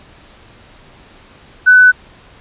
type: tone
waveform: sine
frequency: 1498 Hz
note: F#6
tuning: 21 cents sharp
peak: -3 dBFS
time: 1.66-1.92 s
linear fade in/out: 20 ms
effects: pink hiss -43 dBFS RMS until 2.4 s + resampled to 8000 Hz